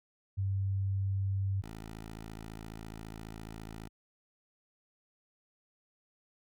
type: tone pair in turn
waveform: sine / 10% pulse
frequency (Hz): 97.3 / 54.61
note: G2 / A1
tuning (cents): -12 / -12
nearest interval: minor seventh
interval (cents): 1000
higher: first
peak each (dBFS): -29 / -35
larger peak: first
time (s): 0.37-1.62 / 1.62-3.89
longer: second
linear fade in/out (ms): 20
effects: none